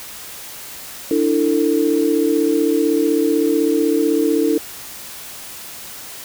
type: chord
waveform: sine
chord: D suspended second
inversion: none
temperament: equal with one note detuned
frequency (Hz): 293.7 / 329.6 / 447.9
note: D4 / E4 / A4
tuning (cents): 0 / 0 / +31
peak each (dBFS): -18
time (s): 1.11-4.58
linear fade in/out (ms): 2
effects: white hiss -34 dBFS RMS until 6.24 s